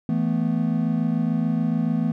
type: chord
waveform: triangle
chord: E suspended fourth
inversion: none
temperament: equal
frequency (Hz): 164.81 / 220 / 246.9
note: E3 / A3 / B3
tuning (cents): 0 / 0 / 0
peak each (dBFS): -22 / -22 / -23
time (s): 0.09-2.12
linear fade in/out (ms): 2
effects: none